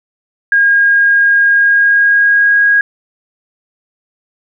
sine tone with pitch glide, 1626 to 1642 Hz, G#6 to G#6, -37 to -20 cents, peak -6 dBFS, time 0.52-2.81 s, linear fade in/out 2 ms, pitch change +17 cents, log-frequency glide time 1.49-2.64 s, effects none

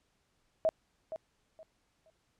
sine tone with echo, 640 Hz, D#5, 49 cents sharp, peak -24 dBFS, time 0.65-0.69 s, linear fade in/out 0 ms, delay 470 ms, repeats 3, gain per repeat -12 dB, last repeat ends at 2.1 s, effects pink hiss -75 dBFS RMS until 2.39 s + low-pass 9000 Hz 12 dB/octave

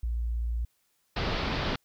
sine tone, 58 Hz, A#1, 8 cents flat, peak -27 dBFS, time 0.03-0.65 s, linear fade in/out 5 ms
pink low-pass noise, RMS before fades -30 dBFS, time 1.16-1.76 s, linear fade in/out 5 ms, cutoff 4800 Hz, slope 48 dB/octave
effects white hiss -72 dBFS RMS until 1.84 s

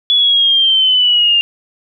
sine linear sweep, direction down, 3418 to 2794 Hz, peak -8 dBFS, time 0.1-1.41 s, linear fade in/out 0 ms, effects none

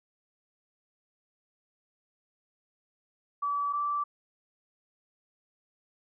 sine tone pair in turn, 1149 / 1164.4 Hz, D6 / D6, -38 / -15 cents, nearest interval unison, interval 23 cents, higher second, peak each -27 dBFS, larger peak neither, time 3.42-3.73 / 3.73-4.04 s, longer neither, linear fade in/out 10 ms, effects none

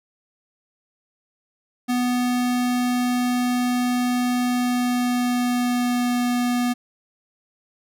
square tone with pitch glide, 246.9 to 244.5 Hz, B3 to B3, 0 to -17 cents, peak -20 dBFS, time 1.88-6.74 s, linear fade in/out 20 ms, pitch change -17 cents, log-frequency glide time 4.48-6.25 s, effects none

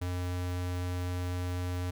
square tone, 89.6 Hz, F2, 45 cents sharp, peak -32 dBFS, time 0.01-1.91 s, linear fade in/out 10 ms, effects none

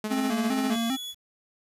sawtooth tone with tremolo, 214.1 Hz, A3, 47 cents flat, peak -23 dBFS, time 0.04-0.76 s, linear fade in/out 2 ms, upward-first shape sine, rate 15 Hz, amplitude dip 55%
square tone with vibrato, 246.9 Hz, B3, in tune, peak -26 dBFS, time 0.1-0.97 s, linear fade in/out 20 ms, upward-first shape square, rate 2.5 Hz, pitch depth 120 cents each way
40% pulse tone, 3394 Hz, G#7, 37 cents sharp, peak -33 dBFS, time 0.7-1.15 s, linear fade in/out 50 ms
effects resampled to 32000 Hz + 9-bit

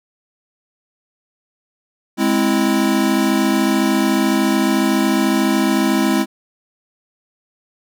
square chord, Ab augmented, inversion none, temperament equal, 207.7 / 261.6 / 329.6 Hz, Ab3 / C4 / E4, 0 / 0 / 0 cents, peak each -19 dBFS, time 2.17-6.26 s, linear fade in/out 50 ms, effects none

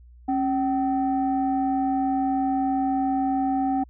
sine tone pair together, 272.3 / 767 Hz, C#4 / G5, -31 / -38 cents, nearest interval octave + tritone, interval 1793 cents, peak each -22 / -23 dBFS, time 0.28-3.84 s, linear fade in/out 10 ms, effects tanh soft clip ceiling -15 dBFS + added 60 Hz sine -46 dBFS peak until 3.89 s

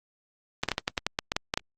clicks, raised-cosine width 0.2 ms, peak -8 dBFS, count 12, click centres 0.635 / 0.687 / 0.717 / 0.781 / 0.879 / 0.978 / 1.066 / 1.189 / 1.319 / 1.365 / 1.539 / 1.575 s, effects Opus 32 kbps

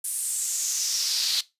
brown noise with high-pass filter sweep, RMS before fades -27 dBFS, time 0.04-1.41 s, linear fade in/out 5 ms, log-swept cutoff 9800 to 4100 Hz, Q 3.9, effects noise-tail reverb RT60 0.2 s tail -18 dB re dry + resampled to 32000 Hz

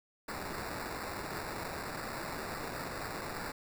violet noise with sample-and-hold, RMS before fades -40 dBFS, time 0.28-3.52 s, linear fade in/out 5 ms, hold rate 3150 Hz, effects none

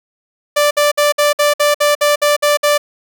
sawtooth tone bursts, 587.3 Hz, D5, in tune, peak -6 dBFS, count 11, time 0.56-2.78 s, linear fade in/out 10 ms, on 150 ms, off 57 ms, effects none

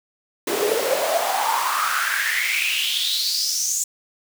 pink noise with high-pass filter sweep, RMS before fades -22 dBFS, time 0.47-3.84 s, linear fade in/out 5 ms, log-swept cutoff 360 to 7200 Hz, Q 7.2, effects none

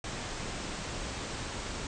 pink low-pass noise, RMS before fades -38 dBFS, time 0.04-1.87 s, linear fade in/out 2 ms, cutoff 8500 Hz, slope 96 dB/octave, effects none

